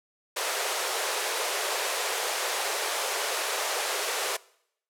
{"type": "high-pass noise", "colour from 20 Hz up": "pink", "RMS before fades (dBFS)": -29, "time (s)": [0.36, 4.37], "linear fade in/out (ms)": 10, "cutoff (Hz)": 410, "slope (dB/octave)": 48, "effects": ["noise-tail reverb RT60 0.7 s tail -22 dB re dry", "low-pass 12000 Hz 12 dB/octave"]}